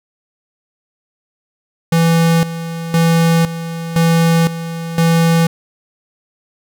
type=tone with tremolo; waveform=square; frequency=165.9 Hz; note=E3; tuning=11 cents sharp; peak=-10 dBFS; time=1.92-5.47 s; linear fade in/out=5 ms; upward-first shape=square; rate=0.98 Hz; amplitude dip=75%; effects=none